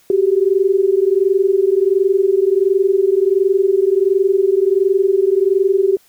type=tone pair together; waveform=sine; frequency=376.9 / 398.3 Hz; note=F#4 / G4; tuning=+32 / +28 cents; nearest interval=minor second; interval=96 cents; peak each=-14 dBFS; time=0.1-5.97 s; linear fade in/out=2 ms; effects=white hiss -53 dBFS RMS until 6.08 s